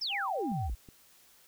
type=exponential sweep; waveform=sine; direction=down; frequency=5670 to 46.25 Hz; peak=-31 dBFS; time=0.01-0.75 s; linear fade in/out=10 ms
type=tone with vibrato; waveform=sine; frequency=784 Hz; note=G5; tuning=in tune; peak=-36 dBFS; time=0.09-0.7 s; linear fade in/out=50 ms; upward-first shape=sine; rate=3.3 Hz; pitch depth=43 cents each way
type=clicks; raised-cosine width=3 ms; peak=-37 dBFS; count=3; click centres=0.518 / 0.697 / 0.888 s
effects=white hiss -61 dBFS RMS until 1.47 s